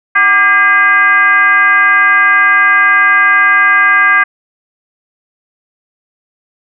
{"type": "tone with frequency modulation", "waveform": "sine", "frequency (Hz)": 1616, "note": "G#6", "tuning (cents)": -48, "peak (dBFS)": -5, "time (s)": [0.15, 4.24], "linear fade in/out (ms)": 10, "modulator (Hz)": 431, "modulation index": 1.1, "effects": []}